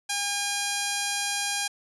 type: tone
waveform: 5% pulse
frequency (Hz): 810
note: G#5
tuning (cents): -43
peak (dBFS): -14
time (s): 0.09-1.68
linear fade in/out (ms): 10
effects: resampled to 24000 Hz